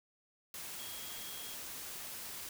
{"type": "tone in noise", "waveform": "sine", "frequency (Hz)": 3274, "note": "G#7", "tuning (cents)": -25, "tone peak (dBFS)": -51, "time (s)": [0.79, 1.55], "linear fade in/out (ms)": 2, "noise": "white", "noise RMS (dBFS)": -45, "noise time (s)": [0.54, 2.49], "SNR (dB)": -9, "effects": []}